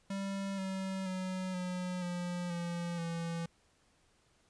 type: tone with pitch steps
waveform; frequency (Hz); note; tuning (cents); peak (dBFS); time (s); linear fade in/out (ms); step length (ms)
square; 196 / 190.97 / 186.07 / 181.3 / 176.65 / 172.11 / 167.7; G3 / G3 / F#3 / F#3 / F3 / F3 / E3; 0 / -45 / +10 / -35 / +20 / -25 / +30; -36; 0.1-3.46; 5; 480
effects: pink hiss -70 dBFS RMS until 4.49 s + resampled to 22050 Hz